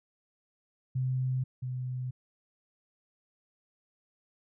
sine tone pair in turn, 129.1 / 126.96 Hz, C3 / B2, -23 / +48 cents, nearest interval unison, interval 29 cents, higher first, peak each -27 / -32 dBFS, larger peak first, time 0.95-1.44 / 1.62-2.11 s, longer neither, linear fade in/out 10 ms, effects none

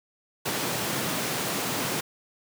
pink high-pass noise, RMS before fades -29 dBFS, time 0.45-2.01 s, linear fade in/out 10 ms, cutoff 130 Hz, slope 24 dB/octave, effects none

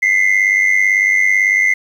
sine tone pair together, 2017 / 2115 Hz, B6 / C7, +36 / +18 cents, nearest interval minor second, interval 82 cents, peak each -11 dBFS, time 0.02-1.74 s, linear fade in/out 10 ms, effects tanh soft clip ceiling -7 dBFS + 7-bit

